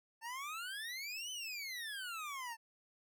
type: exponential two-way sweep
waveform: 25% pulse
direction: up then down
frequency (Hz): 885 to 3065 to 885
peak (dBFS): -38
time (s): 0.21-2.57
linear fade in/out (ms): 50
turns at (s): 1.31
effects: none